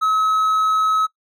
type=tone; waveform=triangle; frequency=1284 Hz; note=E6; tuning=46 cents flat; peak=-13 dBFS; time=0.01-1.07 s; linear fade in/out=20 ms; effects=noise-tail reverb RT60 0.1 s tail -21 dB re dry